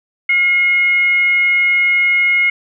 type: tone with frequency modulation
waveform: sine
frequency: 2156 Hz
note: C#7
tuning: 49 cents flat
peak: -10 dBFS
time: 0.29-2.5 s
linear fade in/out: 5 ms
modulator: 739 Hz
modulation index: 0.24
effects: none